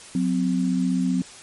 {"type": "tone pair together", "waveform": "sine", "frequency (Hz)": [182.3, 257.8], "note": ["F#3", "C4"], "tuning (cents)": [-25, -26], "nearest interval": "tritone", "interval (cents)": 599, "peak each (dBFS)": -22, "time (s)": [0.15, 1.22], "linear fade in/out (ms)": 2, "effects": ["white hiss -43 dBFS RMS until 1.42 s", "MP3 48 kbps"]}